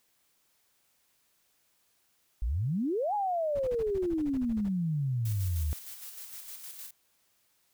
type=exponential two-way sweep; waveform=sine; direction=up then down; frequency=49 to 851 to 71.6 Hz; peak=-27 dBFS; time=2.42-5.73 s; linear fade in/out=0 ms; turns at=3.14 s
type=noise bursts; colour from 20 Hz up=brown; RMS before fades=-41 dBFS; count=15; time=3.55-4.69 s; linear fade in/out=10 ms; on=48 ms; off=30 ms
type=noise with tremolo; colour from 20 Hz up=blue; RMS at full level=-43 dBFS; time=5.25-6.91 s; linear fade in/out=5 ms; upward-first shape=square; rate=6.5 Hz; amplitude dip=40%
effects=white hiss -71 dBFS RMS until 7.73 s